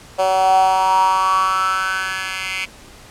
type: tone with high-pass filter sweep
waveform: 10% pulse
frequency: 188.8 Hz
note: F#3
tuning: 35 cents sharp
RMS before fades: -17 dBFS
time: 0.18-2.66 s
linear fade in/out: 20 ms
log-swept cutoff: 620 to 2200 Hz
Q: 8
effects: pink hiss -42 dBFS RMS until 3.1 s + low-pass 10000 Hz 12 dB/octave